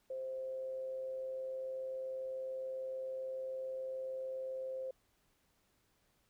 sine tone with amplitude modulation, 523.3 Hz, C5, in tune, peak -37 dBFS, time 0.1-4.91 s, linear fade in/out 5 ms, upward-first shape sine, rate 127 Hz, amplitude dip 30%, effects pink hiss -75 dBFS RMS until 6.29 s

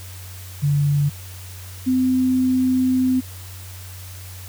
sine tone pair in turn, 144 / 256.6 Hz, D3 / C4, -34 / -34 cents, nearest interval minor seventh, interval 1000 cents, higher second, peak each -15 dBFS, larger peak neither, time 0.62-1.1 / 1.86-3.21 s, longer second, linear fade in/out 20 ms, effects added 92 Hz sine -35 dBFS peak until 4.48 s + white hiss -41 dBFS RMS until 4.48 s

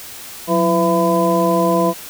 harmonic tone with a mistuned harmonic, 167.8 Hz, E3, 31 cents sharp, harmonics 1 / 2 / 3 / 4 / 6, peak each -19 / -19 / -19 / -19 / -19 dBFS, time 0.47-1.94 s, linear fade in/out 50 ms, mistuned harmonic 1, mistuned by +130 cents, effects white hiss -34 dBFS RMS until 2.09 s

